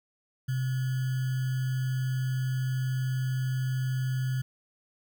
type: tone with sample-and-hold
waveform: sine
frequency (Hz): 129.5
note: C3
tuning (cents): -17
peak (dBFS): -26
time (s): 0.48-4.42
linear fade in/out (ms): 10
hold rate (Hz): 1575
effects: none

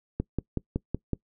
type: click train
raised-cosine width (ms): 3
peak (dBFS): -14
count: 6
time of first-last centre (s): 0.2-1.133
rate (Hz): 5.36
effects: noise-tail reverb RT60 0.1 s tail -23 dB re dry

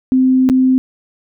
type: tone with dropouts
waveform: sine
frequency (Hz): 259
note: C4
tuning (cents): -17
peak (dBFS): -8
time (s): 0.12-0.78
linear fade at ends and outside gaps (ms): 0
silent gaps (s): 0.49-0.498
effects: none

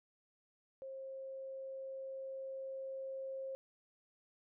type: tone with level ramp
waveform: sine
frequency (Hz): 534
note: C5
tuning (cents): +35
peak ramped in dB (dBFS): -44 to -40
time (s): 0.82-3.55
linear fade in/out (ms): 0
effects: none

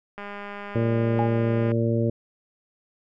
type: click train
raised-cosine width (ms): 0.5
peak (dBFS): -22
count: 313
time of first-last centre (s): 0.18-1.717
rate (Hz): 203
type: harmonic tone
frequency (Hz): 115.3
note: A#2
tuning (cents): -19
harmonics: 1 / 2 / 3 / 4 / 5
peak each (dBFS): -23 / -26 / -28 / -29 / -30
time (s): 0.75-2.1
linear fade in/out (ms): 5
type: tone with exponential decay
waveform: sine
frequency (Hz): 820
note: G#5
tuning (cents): -22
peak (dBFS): -21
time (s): 1.19-1.48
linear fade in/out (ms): 0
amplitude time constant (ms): 62
effects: none

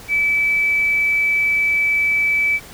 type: tone with tanh clipping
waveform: triangle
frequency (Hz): 2305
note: D7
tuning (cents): -33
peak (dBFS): -14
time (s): 0.08-2.6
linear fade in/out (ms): 50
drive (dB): 2
effects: pink hiss -39 dBFS RMS until 2.73 s

